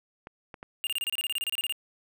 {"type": "clicks", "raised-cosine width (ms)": 0.5, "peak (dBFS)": -26, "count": 3, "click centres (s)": [0.271, 0.542, 0.629]}
{"type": "tone bursts", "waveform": "square", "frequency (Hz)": 2814, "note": "F7", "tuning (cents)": 12, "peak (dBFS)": -28, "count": 16, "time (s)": [0.84, 1.724], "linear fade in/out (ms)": 0, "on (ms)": 29, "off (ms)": 28}
{"effects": []}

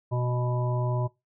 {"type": "harmonic tone", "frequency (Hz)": 123.47, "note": "B2", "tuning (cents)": 0, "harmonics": [1, 3, 5, 7, 8], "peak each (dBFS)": [-25, -35, -34, -42, -37], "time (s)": [0.11, 1.08], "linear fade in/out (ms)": 20, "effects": ["noise-tail reverb RT60 0.2 s tail -20 dB re dry"]}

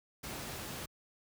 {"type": "noise", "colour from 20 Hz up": "pink", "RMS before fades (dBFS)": -42, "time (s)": [0.23, 0.86], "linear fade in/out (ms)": 10, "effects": ["high-pass 60 Hz 12 dB/octave"]}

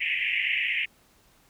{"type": "band-pass noise", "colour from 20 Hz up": "pink", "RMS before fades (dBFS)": -27, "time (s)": [0, 0.86], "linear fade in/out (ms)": 20, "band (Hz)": [1900, 2900], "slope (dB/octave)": 96, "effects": ["pink hiss -61 dBFS RMS until 1.49 s"]}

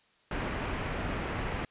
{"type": "low-pass noise", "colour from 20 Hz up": "pink", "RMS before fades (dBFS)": -34, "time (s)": [0.31, 1.65], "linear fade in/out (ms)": 2, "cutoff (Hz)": 2700, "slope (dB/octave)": 24, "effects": ["white hiss -66 dBFS RMS until 1.7 s", "resampled to 8000 Hz"]}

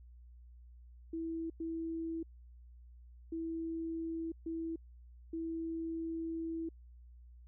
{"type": "tone bursts at uneven times", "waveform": "sine", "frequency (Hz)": 327.7, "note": "E4", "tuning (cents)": -10, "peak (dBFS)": -36, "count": 5, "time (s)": [[1.13, 1.5], [1.6, 2.23], [3.32, 4.32], [4.46, 4.76], [5.33, 6.69]], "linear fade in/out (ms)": 5, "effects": ["added 60 Hz sine -53 dBFS peak until 7.47 s"]}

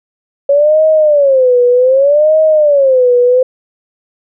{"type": "tone with vibrato", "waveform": "sine", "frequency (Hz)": 554.4, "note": "C#5", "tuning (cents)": 0, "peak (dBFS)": -5, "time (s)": [0.49, 3.43], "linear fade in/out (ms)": 5, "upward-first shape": "sine", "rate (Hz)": 0.65, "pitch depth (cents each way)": 220, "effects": []}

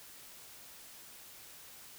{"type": "silence", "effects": ["white hiss -53 dBFS RMS until 1.98 s"]}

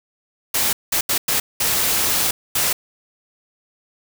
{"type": "noise bursts at uneven times", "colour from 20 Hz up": "white", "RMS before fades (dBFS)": -19, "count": 6, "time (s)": [[0.54, 0.73], [0.92, 1.01], [1.09, 1.18], [1.28, 1.4], [1.6, 2.31], [2.55, 2.73]], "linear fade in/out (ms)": 5, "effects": []}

